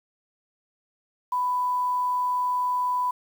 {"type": "tone with quantisation", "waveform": "sine", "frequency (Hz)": 994, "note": "B5", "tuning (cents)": 11, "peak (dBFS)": -22, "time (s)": [1.32, 3.11], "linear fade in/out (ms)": 5, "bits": 8, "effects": []}